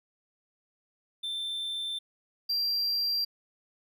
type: tone pair in turn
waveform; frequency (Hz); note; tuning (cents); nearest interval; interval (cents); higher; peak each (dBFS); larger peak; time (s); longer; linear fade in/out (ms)
triangle; 3556 / 4734; A7 / D8; +18 / +13; perfect fourth; 495; second; -30 / -25; second; 1.23-1.99 / 2.49-3.25; neither; 10
effects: none